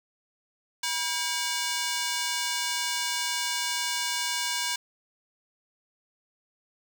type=ring-modulated tone; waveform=10% pulse; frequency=1288 Hz; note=E6; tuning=41 cents flat; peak=-16 dBFS; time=0.83-4.76 s; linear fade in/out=5 ms; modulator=321 Hz; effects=9-bit